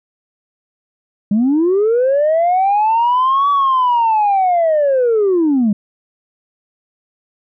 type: linear two-way sweep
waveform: sine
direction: up then down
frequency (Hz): 196 to 1147 to 196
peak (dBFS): -9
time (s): 1.31-5.73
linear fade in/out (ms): 5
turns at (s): 3.5
effects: tanh soft clip ceiling -8 dBFS